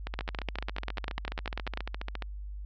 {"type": "two click trains", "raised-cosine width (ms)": 0.3, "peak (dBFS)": [-19, -16], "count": [32, 17], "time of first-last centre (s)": [[0.07, 2.223], [0.19, 1.774]], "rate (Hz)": [14.4, 10.1], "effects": ["added 50 Hz sine -37 dBFS peak until 2.65 s", "low-pass 5000 Hz 12 dB/octave"]}